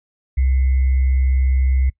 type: tone with sample-and-hold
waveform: sine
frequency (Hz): 65.3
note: C2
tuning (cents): -3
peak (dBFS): -13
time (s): 0.37-1.9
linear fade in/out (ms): 10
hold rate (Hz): 2100
effects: noise-tail reverb RT60 0.1 s tail -22 dB re dry + resampled to 8000 Hz